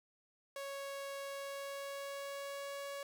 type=tone with pitch glide; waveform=sawtooth; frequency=554.4 to 560.8 Hz; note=C#5 to C#5; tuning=0 to +20 cents; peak=-38 dBFS; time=0.56-3.03 s; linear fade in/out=2 ms; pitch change=+20 cents; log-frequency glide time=1.2-2.87 s; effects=none